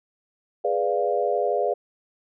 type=chord; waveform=sine; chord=G# diminished seventh; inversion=none; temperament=equal; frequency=415.3 / 493.9 / 587.3 / 698.5 Hz; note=G#4 / B4 / D5 / F5; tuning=0 / 0 / 0 / 0 cents; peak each=-26 dBFS; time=0.64-1.74 s; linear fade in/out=10 ms; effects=none